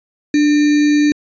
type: tone with sample-and-hold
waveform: sine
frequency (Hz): 295.3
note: D4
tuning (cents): +10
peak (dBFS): -9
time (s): 0.34-1.12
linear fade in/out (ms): 2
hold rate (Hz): 2100
effects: resampled to 16000 Hz